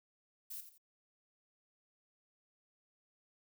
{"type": "noise with echo", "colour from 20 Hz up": "violet", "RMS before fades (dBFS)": -45, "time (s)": [0.5, 0.61], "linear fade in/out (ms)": 10, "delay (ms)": 86, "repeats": 2, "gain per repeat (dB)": -10, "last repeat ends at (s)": 0.782, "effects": []}